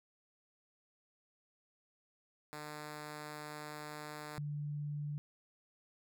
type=tone pair in turn; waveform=5% pulse / sine; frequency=150.4 / 147.05 Hz; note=D3 / D3; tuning=+42 / +3 cents; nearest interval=unison; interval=39 cents; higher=first; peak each=-33 / -37 dBFS; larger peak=first; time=2.53-4.38 / 4.38-5.18 s; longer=first; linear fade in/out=0 ms; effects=none